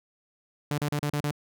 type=tone bursts; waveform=sawtooth; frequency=146.83 Hz; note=D3; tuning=in tune; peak=-22 dBFS; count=6; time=0.71-1.311 s; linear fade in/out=2 ms; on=71 ms; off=35 ms; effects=none